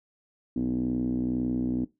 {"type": "tone with low-pass filter", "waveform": "5% pulse", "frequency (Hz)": 62, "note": "B1", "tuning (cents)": 7, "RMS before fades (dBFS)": -28, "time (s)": [0.56, 1.85], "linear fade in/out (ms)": 5, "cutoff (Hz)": 270, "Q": 7.6, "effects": ["noise-tail reverb RT60 0.2 s tail -19 dB re dry"]}